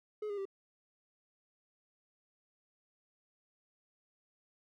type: tone with pitch steps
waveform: triangle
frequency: 423.7 / 406.9 / 390.8 Hz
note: G#4 / G#4 / G4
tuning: +35 / -35 / -5 cents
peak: -34 dBFS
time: 0.22-0.454 s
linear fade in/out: 5 ms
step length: 78 ms
effects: none